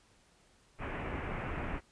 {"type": "low-pass noise", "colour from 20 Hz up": "pink", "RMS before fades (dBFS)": -38, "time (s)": [0.78, 1.81], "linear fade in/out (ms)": 50, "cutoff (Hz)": 2600, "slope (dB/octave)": 48, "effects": ["pink hiss -66 dBFS RMS until 1.91 s", "resampled to 22050 Hz"]}